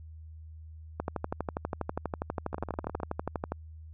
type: two click trains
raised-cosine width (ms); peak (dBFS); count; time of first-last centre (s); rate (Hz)
1; -17 / -23; 32 / 10; 1-3.52 / 2.53-3.001; 12.3 / 19.1
effects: added 79 Hz sine -44 dBFS peak until 3.93 s